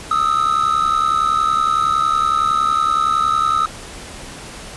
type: ring-modulated tone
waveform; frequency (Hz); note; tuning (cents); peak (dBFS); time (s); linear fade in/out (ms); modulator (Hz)
triangle; 1279; D#6; +47; -9; 0.11-3.66; 2; 35.4
effects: pink hiss -34 dBFS RMS until 4.76 s + resampled to 24000 Hz